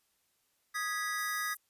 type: chord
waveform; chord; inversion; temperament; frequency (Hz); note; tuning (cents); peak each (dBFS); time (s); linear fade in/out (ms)
square; G# minor; second; equal with one note detuned; 1244.5 / 1661.2 / 1957.4; D#6 / G#6 / B6; 0 / 0 / -16; -38; 0.74-1.55; 20
type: high-pass noise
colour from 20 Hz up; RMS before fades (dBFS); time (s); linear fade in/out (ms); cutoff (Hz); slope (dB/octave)
white; -43; 1.18-1.57; 2; 11000; 24
effects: white hiss -75 dBFS RMS until 1.69 s + resampled to 32000 Hz